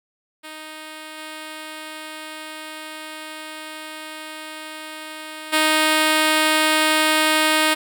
5% pulse tone with level steps, 311.1 Hz, D#4, in tune, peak -23 / -21 / -4 dBFS, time 0.43-7.75 s, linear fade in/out 20 ms, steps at 1.17 / 5.52 s, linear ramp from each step 20 ms, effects none

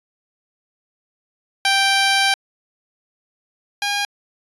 10% pulse tone pair in turn, 784 / 812.1 Hz, G5 / G#5, 0 / -39 cents, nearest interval minor second, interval 61 cents, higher second, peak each -6 / -11 dBFS, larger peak first, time 1.65-2.34 / 3.82-4.05 s, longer first, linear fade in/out 2 ms, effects resampled to 24000 Hz

